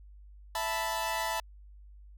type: chord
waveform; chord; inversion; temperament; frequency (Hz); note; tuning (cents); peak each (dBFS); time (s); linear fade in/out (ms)
sawtooth; E suspended fourth; none; equal; 659.3 / 880 / 987.8; E5 / A5 / B5; 0 / 0 / 0; -33 / -30 / -31; 0.55-1.4; 2
effects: added 50 Hz sine -49 dBFS peak until 2.17 s